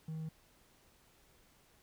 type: tone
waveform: triangle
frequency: 158.6 Hz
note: D#3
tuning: 33 cents sharp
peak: -36 dBFS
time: 0.08-0.29 s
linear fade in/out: 5 ms
effects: tanh soft clip ceiling -32 dBFS + pink hiss -67 dBFS RMS until 1.82 s